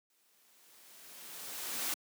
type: noise with exponential growth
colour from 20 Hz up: white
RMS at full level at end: -34 dBFS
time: 0.1-1.94 s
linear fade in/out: 2 ms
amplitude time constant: 400 ms
effects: high-pass 200 Hz 12 dB/octave